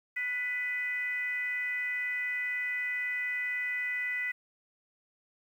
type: tone with frequency modulation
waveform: sine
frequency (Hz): 1989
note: B6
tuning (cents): +12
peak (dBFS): -30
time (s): 0.16-4.32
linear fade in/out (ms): 10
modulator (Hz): 516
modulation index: 0.48
effects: 10-bit